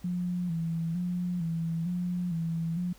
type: tone with vibrato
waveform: sine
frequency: 171.3 Hz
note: F3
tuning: 33 cents flat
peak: -28 dBFS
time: 0.04-2.93 s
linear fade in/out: 5 ms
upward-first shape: square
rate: 1.1 Hz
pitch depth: 65 cents each way
effects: added 50 Hz sine -57 dBFS peak until 2.98 s + pink hiss -58 dBFS RMS until 2.98 s